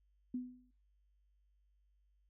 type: tone with exponential decay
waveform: sine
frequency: 250 Hz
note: B3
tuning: 21 cents sharp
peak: -34 dBFS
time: 0.34-0.71 s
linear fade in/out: 5 ms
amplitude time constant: 79 ms
effects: noise-tail reverb RT60 0.3 s tail -17 dB re dry + added 50 Hz sine -70 dBFS peak until 2.29 s